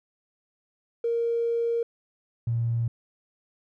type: tone pair in turn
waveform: triangle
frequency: 466.2 / 116.55 Hz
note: A#4 / A#2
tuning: 0 / 0 cents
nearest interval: 2 octaves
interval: 2400 cents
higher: first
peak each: -19 dBFS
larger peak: neither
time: 1.04-1.83 / 2.47-2.88 s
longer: first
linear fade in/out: 5 ms
effects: tanh soft clip ceiling -21 dBFS